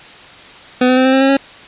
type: tone with pitch steps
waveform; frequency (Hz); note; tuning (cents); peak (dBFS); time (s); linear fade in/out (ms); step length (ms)
25% pulse; 251.4 / 255.1 / 258.8 / 262.5 / 266.3 / 270.2 / 274.2; B3 / C4 / C4 / C4 / C4 / C#4 / C#4; +31 / -44 / -19 / +6 / +31 / -44 / -19; -5; 0.81-1.37; 5; 80
effects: white hiss -37 dBFS RMS until 1.67 s + resampled to 8000 Hz